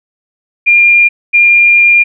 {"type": "tone pair in turn", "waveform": "sine", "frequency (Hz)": [2403, 2403], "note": ["D7", "D7"], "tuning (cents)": [39, 39], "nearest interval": "unison", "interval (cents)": 0, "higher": "neither", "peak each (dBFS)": -3, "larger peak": "neither", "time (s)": [[0.66, 1.09], [1.33, 2.04]], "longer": "second", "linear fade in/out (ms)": 20, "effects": []}